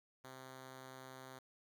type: tone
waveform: 5% pulse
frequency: 130.81 Hz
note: C3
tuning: in tune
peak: -40 dBFS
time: 0.24-1.39 s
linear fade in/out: 5 ms
effects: 12-bit